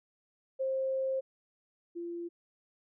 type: tone pair in turn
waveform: sine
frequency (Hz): 530 / 343.1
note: C5 / F4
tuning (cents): +22 / -31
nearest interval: minor sixth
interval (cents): 753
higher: first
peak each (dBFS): -29 / -36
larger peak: first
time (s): 0.59-1.21 / 1.95-2.29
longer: first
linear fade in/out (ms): 20
effects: none